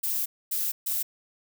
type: noise bursts at uneven times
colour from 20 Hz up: violet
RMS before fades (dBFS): -28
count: 3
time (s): 0.03-0.26 / 0.51-0.72 / 0.86-1.03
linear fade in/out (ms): 10
effects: none